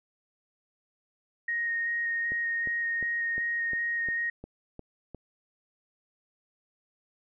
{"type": "tone with vibrato", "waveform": "sine", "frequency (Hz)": 1864.7, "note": "A#6", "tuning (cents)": 0, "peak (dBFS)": -27, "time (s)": [1.48, 4.3], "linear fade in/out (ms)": 5, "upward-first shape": "square", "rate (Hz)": 2.6, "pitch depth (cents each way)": 8}
{"type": "click train", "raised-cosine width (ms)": 2, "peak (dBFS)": -28, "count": 9, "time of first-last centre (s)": [2.32, 5.147], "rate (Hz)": 2.83}
{"effects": []}